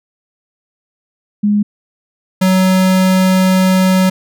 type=tone pair in turn; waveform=sine / square; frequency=207.1 / 186.97 Hz; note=G#3 / F#3; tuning=-5 / +18 cents; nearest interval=major second; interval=177 cents; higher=first; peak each=-9 dBFS; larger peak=neither; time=1.43-1.63 / 2.41-4.1 s; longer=second; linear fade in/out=10 ms; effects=none